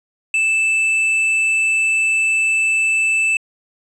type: tone with hard clipping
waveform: triangle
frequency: 2637 Hz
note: E7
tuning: in tune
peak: -15 dBFS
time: 0.34-3.37 s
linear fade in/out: 2 ms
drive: 8 dB
effects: resampled to 32000 Hz